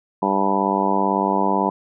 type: harmonic tone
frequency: 98 Hz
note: G2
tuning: in tune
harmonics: 2 / 3 / 4 / 5 / 6 / 7 / 8 / 9 / 10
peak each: -24 / -26 / -26 / -29 / -29 / -27 / -28 / -23 / -23 dBFS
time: 0.22-1.7 s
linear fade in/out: 5 ms
effects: none